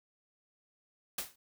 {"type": "noise with exponential decay", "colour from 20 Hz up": "white", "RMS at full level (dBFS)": -32, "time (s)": [1.18, 1.36], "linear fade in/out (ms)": 5, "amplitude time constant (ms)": 39, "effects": []}